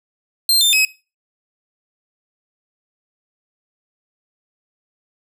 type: tone with pitch steps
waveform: sawtooth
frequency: 4170 / 3582 / 2549 Hz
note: C8 / A7 / D#7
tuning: -7 / +30 / +41 cents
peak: -9 dBFS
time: 0.49-0.85 s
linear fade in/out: 2 ms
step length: 120 ms
effects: noise-tail reverb RT60 0.3 s tail -19 dB re dry